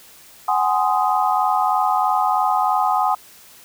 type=chord; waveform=sine; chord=Ab dominant seventh; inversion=third; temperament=just; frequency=747.5 / 830.6 / 1038.3 / 1245.9 Hz; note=Gb5 / Ab5 / C6 / Eb6; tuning=+17 / 0 / -14 / +2 cents; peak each=-20 / -20 / -23 / -22 dBFS; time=0.48-3.15 s; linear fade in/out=5 ms; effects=white hiss -46 dBFS RMS until 3.64 s